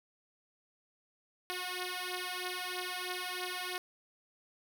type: beating tone pair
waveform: 5% pulse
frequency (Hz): 361.6 / 364.7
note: F#4 / F#4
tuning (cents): -40 / -25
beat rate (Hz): 3.1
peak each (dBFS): -28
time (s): 1.5-3.78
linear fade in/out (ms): 0
effects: none